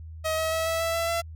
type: tone with pitch steps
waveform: sawtooth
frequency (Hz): 634 / 640.6 / 647.3 / 654.1 / 660.9 / 667.8 / 674.8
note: D#5 / E5 / E5 / E5 / E5 / E5 / E5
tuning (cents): +32 / -50 / -32 / -14 / +4 / +22 / +40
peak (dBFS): -21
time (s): 0.24-1.22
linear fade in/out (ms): 20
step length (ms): 140
effects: added 80 Hz sine -38 dBFS peak until 1.35 s